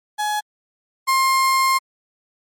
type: tone pair in turn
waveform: 35% pulse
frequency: 842 / 1060.9 Hz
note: G#5 / C6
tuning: +24 / +24 cents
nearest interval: major third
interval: 400 cents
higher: second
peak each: -18 / -13 dBFS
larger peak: second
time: 0.18-0.41 / 1.07-1.79 s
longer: second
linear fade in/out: 20 ms
effects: MP3 64 kbps